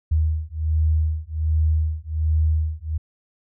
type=beating tone pair; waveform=sine; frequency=77.78 / 79.08 Hz; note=D#2 / D#2; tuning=0 / +29 cents; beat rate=1.3 Hz; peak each=-21 dBFS; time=0.11-2.98 s; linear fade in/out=10 ms; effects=none